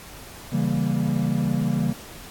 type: chord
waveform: triangle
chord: C# diminished seventh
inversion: none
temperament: equal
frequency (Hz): 138.59 / 164.81 / 196 / 233.1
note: C#3 / E3 / G3 / Bb3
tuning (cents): 0 / 0 / 0 / 0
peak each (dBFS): -24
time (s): 0.52-1.93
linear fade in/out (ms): 10
effects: pink hiss -42 dBFS RMS until 2.3 s + AAC 64 kbps